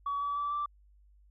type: tone with pitch steps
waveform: sine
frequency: 1134 / 1145.9 / 1157.8 / 1169.9 Hz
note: C#6 / D6 / D6 / D6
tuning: +39 / -43 / -25 / -7 cents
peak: -29 dBFS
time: 0.06-0.66 s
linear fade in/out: 5 ms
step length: 150 ms
effects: tanh soft clip ceiling -26 dBFS + added 50 Hz sine -58 dBFS peak until 1.3 s